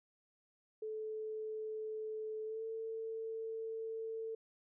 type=tone with pitch glide; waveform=sine; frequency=434.6 to 447.3 Hz; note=A4 to A4; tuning=-21 to +28 cents; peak=-39 dBFS; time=0.82-4.35 s; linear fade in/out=5 ms; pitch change=+49 cents; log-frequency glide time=2.45-2.63 s; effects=none